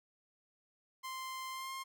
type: tone with pitch glide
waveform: sawtooth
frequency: 1045 to 1062.7 Hz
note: C6 to C6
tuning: -2 to +27 cents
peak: -37 dBFS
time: 1.03-1.84 s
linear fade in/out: 20 ms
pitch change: +29 cents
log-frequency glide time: 1.5-1.72 s
effects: none